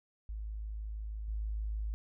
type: tone with level steps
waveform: sine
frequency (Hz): 53.2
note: G#1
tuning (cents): +42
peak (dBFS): -37 / -33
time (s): 0.29-1.94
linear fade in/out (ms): 0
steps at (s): 1.28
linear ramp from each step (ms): 5
effects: none